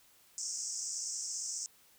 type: band-pass noise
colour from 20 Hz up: pink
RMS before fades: -39 dBFS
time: 0.38-1.66 s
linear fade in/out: 0 ms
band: 5300 to 8200 Hz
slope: 96 dB/octave
effects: white hiss -64 dBFS RMS until 1.98 s